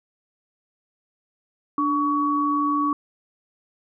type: tone pair together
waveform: sine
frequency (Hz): 293.7 / 1126.6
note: D4 / C#6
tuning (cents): 0 / +28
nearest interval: octave + major seventh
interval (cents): 2328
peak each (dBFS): -23 / -21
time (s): 1.78-2.93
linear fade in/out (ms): 2
effects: none